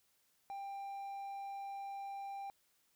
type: tone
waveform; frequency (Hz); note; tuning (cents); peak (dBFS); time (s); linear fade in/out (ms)
triangle; 792; G5; +18; -40; 0.5-2.5; 0
effects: white hiss -75 dBFS RMS until 2.95 s